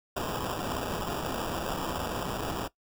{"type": "noise with sample-and-hold", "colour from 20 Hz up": "white", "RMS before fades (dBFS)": -33, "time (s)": [0.16, 2.68], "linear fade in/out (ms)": 10, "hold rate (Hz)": 2100, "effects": ["noise-tail reverb RT60 0.1 s tail -18 dB re dry"]}